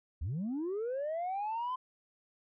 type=linear sweep; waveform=sine; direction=up; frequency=63.4 to 1037 Hz; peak=-31 dBFS; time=0.21-1.76 s; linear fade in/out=10 ms; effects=tanh soft clip ceiling -31 dBFS